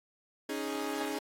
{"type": "chord", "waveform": "sawtooth", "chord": "C# suspended second", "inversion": "none", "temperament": "equal", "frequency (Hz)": [277.2, 311.1, 415.3], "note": ["C#4", "D#4", "G#4"], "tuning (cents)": [0, 0, 0], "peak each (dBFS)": -34, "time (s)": [0.49, 1.19], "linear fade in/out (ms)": 5, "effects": ["AAC 48 kbps"]}